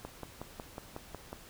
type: click train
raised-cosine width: 1 ms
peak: -26 dBFS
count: 8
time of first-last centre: 0.05-1.33 s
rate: 5.47 Hz
effects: pink hiss -53 dBFS RMS until 1.49 s